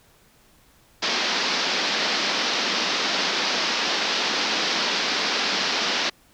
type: band-pass noise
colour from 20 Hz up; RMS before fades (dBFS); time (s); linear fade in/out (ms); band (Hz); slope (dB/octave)
white; -24; 1.02-6.1; 10; 180 to 5400; 48
effects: pink hiss -57 dBFS RMS until 6.33 s